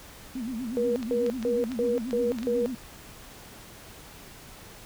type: tone with vibrato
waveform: sine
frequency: 240.1 Hz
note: B3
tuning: 49 cents flat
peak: -30 dBFS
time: 0.35-2.75 s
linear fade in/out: 5 ms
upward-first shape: sine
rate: 8.2 Hz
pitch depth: 180 cents each way
type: tone bursts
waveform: sine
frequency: 480 Hz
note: B4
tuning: 49 cents flat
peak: -23 dBFS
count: 6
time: 0.77-2.66 s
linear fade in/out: 0 ms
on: 190 ms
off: 150 ms
type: clicks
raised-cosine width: 0.2 ms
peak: -21 dBFS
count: 7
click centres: 1.029 / 1.264 / 1.427 / 1.718 / 2.109 / 2.386 / 2.431 s
effects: pink hiss -47 dBFS RMS until 4.85 s